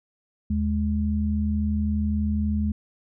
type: tone pair together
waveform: sine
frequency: 77.89 / 210 Hz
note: D#2 / G#3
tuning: +2 / +19 cents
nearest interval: octave + perfect fourth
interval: 1717 cents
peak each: -24 dBFS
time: 0.5-2.72 s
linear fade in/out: 5 ms
effects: none